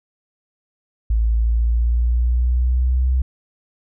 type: linear sweep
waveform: sine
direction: up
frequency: 55 to 64.5 Hz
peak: -14 dBFS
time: 1.1-3.22 s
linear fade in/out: 5 ms
effects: none